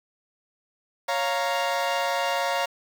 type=chord; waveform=sawtooth; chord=Bb minor; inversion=first; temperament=equal; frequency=554.4 / 698.5 / 932.3 Hz; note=Db5 / F5 / Bb5; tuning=0 / 0 / 0 cents; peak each=-24 dBFS; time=1.08-2.66 s; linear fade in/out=10 ms; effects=low-pass 6000 Hz 12 dB/octave + 7-bit